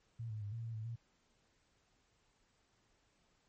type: tone with pitch steps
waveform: sine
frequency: 115.1 / 107.7 / 102.5 / 115.1 / 114.3 / 109.4 / 116.3 Hz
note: A#2 / A2 / G#2 / A#2 / A#2 / A2 / A#2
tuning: -22 / -37 / -22 / -22 / -34 / -9 / -4 cents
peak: -40 dBFS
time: 0.19-0.96 s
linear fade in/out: 10 ms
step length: 110 ms
effects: pink hiss -75 dBFS RMS until 3.48 s + MP3 32 kbps